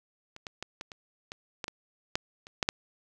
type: clicks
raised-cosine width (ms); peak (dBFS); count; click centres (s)
0.2; -27 / -21 / -19 / -21 / -26 / -22 / -17 / -19 / -10 / -29 / -9 / -7; 12; 0.364 / 0.468 / 0.626 / 0.811 / 0.918 / 1.319 / 1.642 / 1.681 / 2.155 / 2.469 / 2.628 / 2.689
effects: none